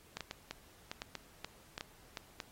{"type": "clicks", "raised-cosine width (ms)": 0.2, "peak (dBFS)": -22, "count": 12, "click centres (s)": [0.17, 0.207, 0.311, 0.51, 0.915, 1.019, 1.153, 1.446, 1.779, 1.809, 2.172, 2.402], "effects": ["pink hiss -62 dBFS RMS until 2.51 s", "AAC 48 kbps"]}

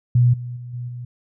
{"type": "tone with level steps", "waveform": "sine", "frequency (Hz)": 122.2, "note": "B2", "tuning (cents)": -18, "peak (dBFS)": [-11, -27, -31, -26, -29], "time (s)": [0.15, 1.05], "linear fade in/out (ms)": 5, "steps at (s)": [0.33, 0.56, 0.73, 0.88], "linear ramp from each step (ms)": 10, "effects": []}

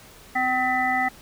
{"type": "harmonic tone with a mistuned harmonic", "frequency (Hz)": 255.6, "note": "C4", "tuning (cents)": -40, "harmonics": [1, 3, 5, 7, 8], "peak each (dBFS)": [-31, -23, -31, -33, -24], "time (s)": [0.35, 1.09], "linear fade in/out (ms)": 10, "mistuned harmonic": 8, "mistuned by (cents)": -48, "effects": ["pink hiss -48 dBFS RMS until 1.21 s"]}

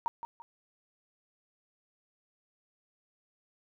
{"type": "tone with echo", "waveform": "sine", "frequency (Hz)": 932.3, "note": "A#5", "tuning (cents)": 0, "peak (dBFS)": -27, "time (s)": [0.06, 0.08], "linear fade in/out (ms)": 0, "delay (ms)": 170, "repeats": 2, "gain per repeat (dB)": -9, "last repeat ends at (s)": 0.42, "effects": []}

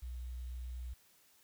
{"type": "tone with quantisation", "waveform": "sine", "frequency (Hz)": 61.5, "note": "B1", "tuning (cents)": -7, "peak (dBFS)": -40, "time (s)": [0.02, 0.94], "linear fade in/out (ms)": 10, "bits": 11, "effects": ["white hiss -67 dBFS RMS until 1.43 s"]}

